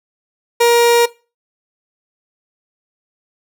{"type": "tone", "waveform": "30% pulse", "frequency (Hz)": 472.6, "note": "A#4", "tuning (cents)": 24, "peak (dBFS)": -6, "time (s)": [0.6, 1.06], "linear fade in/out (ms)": 10, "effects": ["noise-tail reverb RT60 0.3 s tail -20 dB re dry"]}